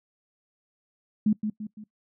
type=tone with echo; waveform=sine; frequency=212.9 Hz; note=G#3; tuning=43 cents sharp; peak=-18 dBFS; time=1.26-1.33 s; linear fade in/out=5 ms; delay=170 ms; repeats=3; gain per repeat=-7 dB; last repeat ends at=1.84 s; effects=noise-tail reverb RT60 0.1 s tail -20 dB re dry